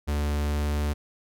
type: tone with pitch glide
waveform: 45% pulse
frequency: 73.42 to 73.85 Hz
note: D2 to D2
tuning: 0 to +10 cents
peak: -24 dBFS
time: 0.07-0.94 s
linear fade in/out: 20 ms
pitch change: +10 cents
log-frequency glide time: 0.38-0.75 s
effects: none